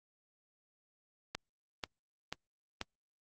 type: click train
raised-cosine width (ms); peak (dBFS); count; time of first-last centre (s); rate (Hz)
0.2; -19; 4; 1.35-2.813; 2.05
effects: Opus 48 kbps